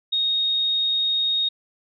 sine tone, 3729 Hz, A#7, in tune, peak -19 dBFS, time 0.12-1.49 s, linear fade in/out 10 ms, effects none

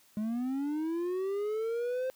triangle linear sweep, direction up, 208 to 523.3 Hz, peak -28 dBFS, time 0.17-2.1 s, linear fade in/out 0 ms, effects white hiss -63 dBFS RMS until 2.15 s + high-pass 80 Hz 12 dB/octave

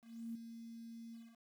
sine tone with ADSR envelope, 229.7 Hz, A#3, 25 cents flat, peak -40 dBFS, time 0.01-1.38 s, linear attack 340 ms, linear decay 6 ms, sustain -8 dB, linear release 250 ms, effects 11-bit

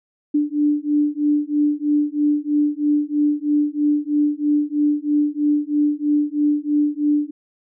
sine beating tone pair, 293.7 / 296.8 Hz, D4 / D4, 0 / +18 cents, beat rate 3.1 Hz, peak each -19 dBFS, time 0.34-7.31 s, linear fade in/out 10 ms, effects none

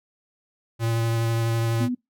square tone with vibrato, 114.8 Hz, A#2, 26 cents flat, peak -22 dBFS, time 0.79-1.89 s, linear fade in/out 50 ms, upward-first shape triangle, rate 12 Hz, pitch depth 15 cents each way
sine tone, 247.7 Hz, B3, 5 cents sharp, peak -23 dBFS, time 1.8-1.95 s, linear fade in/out 10 ms
effects noise-tail reverb RT60 0.2 s tail -26 dB re dry

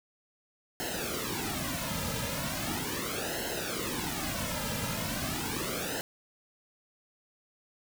pink noise with flanger, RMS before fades -34 dBFS, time 0.8-6.01 s, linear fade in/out 0 ms, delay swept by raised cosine 0.84 to 2.74 ms, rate 0.38 Hz, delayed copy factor -0.85, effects none

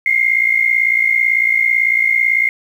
sine tone pair together, 2093 / 2151 Hz, C7 / C7, 0 / +47 cents, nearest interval unison, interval 47 cents, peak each -14 dBFS, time 0.06-2.49 s, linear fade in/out 2 ms, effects 7-bit

